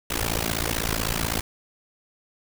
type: noise with amplitude modulation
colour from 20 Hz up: pink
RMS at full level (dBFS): -22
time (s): 0.1-1.41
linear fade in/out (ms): 5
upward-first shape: sine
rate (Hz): 55.9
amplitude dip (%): 100
effects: none